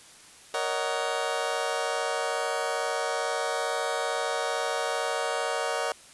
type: chord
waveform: 25% pulse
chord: D# minor seventh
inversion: second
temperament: just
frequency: 466.7 / 560 / 622.3 / 746.7 Hz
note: A#4 / C#5 / D#5 / F#5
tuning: +2 / +18 / 0 / +16 cents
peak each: -29 dBFS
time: 0.54-5.92 s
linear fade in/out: 2 ms
effects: white hiss -51 dBFS RMS until 6.13 s + resampled to 24000 Hz